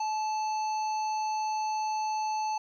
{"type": "harmonic tone with a mistuned harmonic", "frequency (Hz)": 880, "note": "A5", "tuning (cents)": 0, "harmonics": [1, 3, 5, 7], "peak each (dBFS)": [-28, -44, -45, -45], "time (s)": [0, 2.58], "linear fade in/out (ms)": 5, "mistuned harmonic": 1, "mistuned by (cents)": -34, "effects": ["11-bit"]}